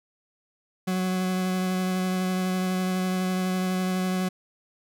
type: tone with vibrato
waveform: 40% pulse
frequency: 185 Hz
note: F#3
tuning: in tune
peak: -23 dBFS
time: 0.87-4.29 s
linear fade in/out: 10 ms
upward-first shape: sine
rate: 12 Hz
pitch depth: 11 cents each way
effects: none